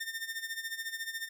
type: tone with tremolo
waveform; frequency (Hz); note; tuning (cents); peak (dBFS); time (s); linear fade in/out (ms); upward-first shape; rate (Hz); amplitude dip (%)
sawtooth; 1812; A#6; -50; -30; 0-1.29; 10; sine; 14; 75
effects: none